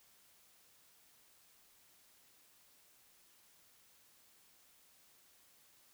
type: silence
effects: white hiss -67 dBFS RMS until 5.93 s